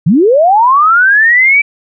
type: linear sweep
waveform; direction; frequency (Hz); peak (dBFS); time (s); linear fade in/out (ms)
sine; up; 136.9 to 2330; -4; 0.06-1.62; 10
effects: none